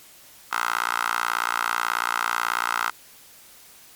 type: tone with high-pass filter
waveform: 10% pulse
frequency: 58.27 Hz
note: A#1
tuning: in tune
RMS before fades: -25 dBFS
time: 0.51-2.91 s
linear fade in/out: 20 ms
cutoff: 1200 Hz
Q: 7.1
effects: white hiss -49 dBFS RMS until 3.95 s + MP3 96 kbps